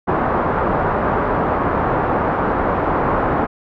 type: low-pass noise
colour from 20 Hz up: white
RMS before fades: -18 dBFS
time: 0.07-3.47 s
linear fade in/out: 20 ms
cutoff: 1200 Hz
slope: 24 dB/octave
effects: none